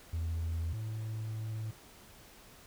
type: tone pair in turn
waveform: triangle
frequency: 82.41 / 109.75 Hz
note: E2 / A2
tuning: 0 / -4 cents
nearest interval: perfect fourth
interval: 496 cents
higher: second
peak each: -29 / -33 dBFS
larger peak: first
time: 0.13-0.73 / 0.73-1.71 s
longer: second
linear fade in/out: 5 ms
effects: tanh soft clip ceiling -27 dBFS + pink hiss -56 dBFS RMS until 2.66 s